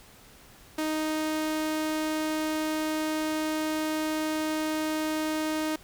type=tone; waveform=sawtooth; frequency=311.1 Hz; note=D#4; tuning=in tune; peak=-23 dBFS; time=0.78-5.76 s; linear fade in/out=5 ms; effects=pink hiss -53 dBFS RMS until 5.83 s